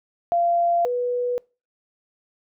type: tone pair in turn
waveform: sine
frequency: 689 / 490.3 Hz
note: F5 / B4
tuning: -24 / -13 cents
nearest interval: tritone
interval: 589 cents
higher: first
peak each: -17 / -21 dBFS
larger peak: first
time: 0.32-0.85 / 0.85-1.38 s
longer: neither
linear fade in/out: 0 ms
effects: noise-tail reverb RT60 0.3 s tail -25 dB re dry